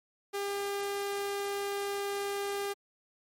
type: tone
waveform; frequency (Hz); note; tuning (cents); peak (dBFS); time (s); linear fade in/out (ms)
sawtooth; 401.2; G4; +40; -28; 0.33-2.74; 20
effects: MP3 64 kbps